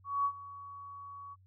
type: tone with ADSR envelope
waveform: sine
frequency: 1125 Hz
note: C#6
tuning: 25 cents sharp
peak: -26 dBFS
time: 0.04-1.36 s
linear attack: 210 ms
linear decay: 70 ms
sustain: -18 dB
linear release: 34 ms
effects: added 94 Hz sine -59 dBFS peak until 1.46 s